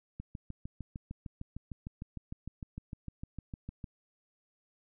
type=click train; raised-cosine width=5 ms; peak=-28 dBFS; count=25; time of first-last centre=0.2-3.842 s; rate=6.59 Hz; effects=none